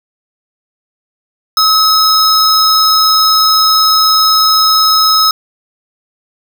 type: tone pair together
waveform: square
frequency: 1283 / 5153 Hz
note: E6 / E8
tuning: -47 / -40 cents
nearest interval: 2 octaves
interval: 2407 cents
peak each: -10 dBFS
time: 1.57-5.31 s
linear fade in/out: 2 ms
effects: none